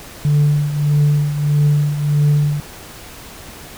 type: tone with tremolo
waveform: sine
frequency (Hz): 146.83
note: D3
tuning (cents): 0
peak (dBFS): -7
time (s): 0.25-2.6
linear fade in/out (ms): 0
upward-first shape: triangle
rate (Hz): 1.6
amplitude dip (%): 75
effects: tanh soft clip ceiling -8 dBFS + pink hiss -36 dBFS RMS until 3.77 s